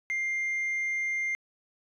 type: tone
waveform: sine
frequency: 2100 Hz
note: C7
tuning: 6 cents sharp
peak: -25 dBFS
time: 0.1-1.35 s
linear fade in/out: 0 ms
effects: tanh soft clip ceiling -26 dBFS